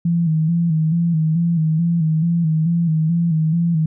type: tone with vibrato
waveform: sine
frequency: 163.7 Hz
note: E3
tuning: 12 cents flat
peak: -14 dBFS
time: 0.05-3.86 s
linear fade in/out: 5 ms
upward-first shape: square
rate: 2.3 Hz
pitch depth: 63 cents each way
effects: none